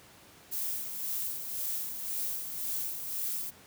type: noise with tremolo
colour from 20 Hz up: violet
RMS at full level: -33 dBFS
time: 0.51-3.51 s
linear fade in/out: 20 ms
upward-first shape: sine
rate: 1.9 Hz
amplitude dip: 50%
effects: pink hiss -55 dBFS RMS until 3.66 s + high-pass 100 Hz 12 dB/octave